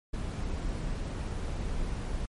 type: noise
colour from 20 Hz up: brown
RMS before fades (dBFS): -33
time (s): 0.13-2.26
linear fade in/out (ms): 10
effects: MP3 48 kbps